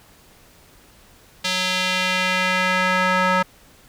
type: tone with band-pass filter sweep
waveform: square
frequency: 184.4 Hz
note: F#3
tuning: 6 cents flat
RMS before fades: -20 dBFS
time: 1.44-3.43 s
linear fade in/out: 10 ms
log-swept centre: 3800 to 1300 Hz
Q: 1.4
effects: pink hiss -51 dBFS RMS until 3.88 s